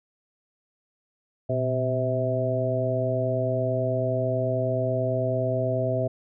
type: harmonic tone with a mistuned harmonic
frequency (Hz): 129.2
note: C3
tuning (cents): -21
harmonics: 1 / 2 / 3 / 4 / 5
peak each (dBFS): -27 / -33 / -32 / -31 / -26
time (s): 1.49-6.08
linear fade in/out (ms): 10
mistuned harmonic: 1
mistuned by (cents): -110
effects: none